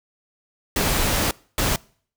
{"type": "noise bursts at uneven times", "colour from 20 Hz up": "pink", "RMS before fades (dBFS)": -21, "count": 2, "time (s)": [[0.76, 1.31], [1.58, 1.76]], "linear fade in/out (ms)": 2, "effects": ["noise-tail reverb RT60 0.5 s tail -24 dB re dry"]}